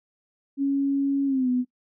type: tone with pitch glide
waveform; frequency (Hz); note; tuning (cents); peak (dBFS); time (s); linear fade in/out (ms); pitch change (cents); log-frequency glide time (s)
sine; 277.2 to 249.8; C#4 to B3; 0 to +20; -20; 0.57-1.65; 50; -180; 1.26-1.49
effects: noise-tail reverb RT60 0.1 s tail -19 dB re dry